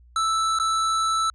square tone with dropouts, 1318.5 Hz, E6, in tune, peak -21 dBFS, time 0.16-1.3 s, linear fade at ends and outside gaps 2 ms, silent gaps 0.588-0.598 s, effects added 60 Hz sine -49 dBFS peak until 1.34 s + resampled to 22050 Hz

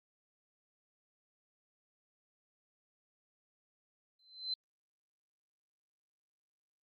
sine tone with exponential growth, 4071 Hz, C8, 48 cents flat, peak -31 dBFS, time 4.19-4.54 s, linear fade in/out 5 ms, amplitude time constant 75 ms, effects Opus 48 kbps

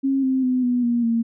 sine tone with pitch steps, 270.8 / 262.2 / 253.8 / 245.8 / 237.9 / 230.4 Hz, C#4 / C4 / B3 / B3 / A#3 / A#3, -40 / +4 / +47 / -8 / +35 / -20 cents, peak -17 dBFS, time 0.03-1.23 s, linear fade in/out 20 ms, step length 200 ms, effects none

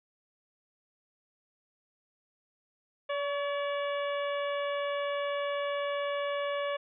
harmonic tone with a mistuned harmonic, 572 Hz, D5, 46 cents flat, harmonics 1 / 2 / 3 / 4 / 5 / 6, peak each -31 / -37 / -41 / -43 / -45 / -47 dBFS, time 3.09-6.77 s, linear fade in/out 10 ms, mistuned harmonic 2, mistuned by -26 cents, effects none

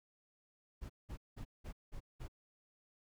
brown noise bursts, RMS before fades -45 dBFS, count 6, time 0.81-2.282 s, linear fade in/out 20 ms, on 87 ms, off 190 ms, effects none

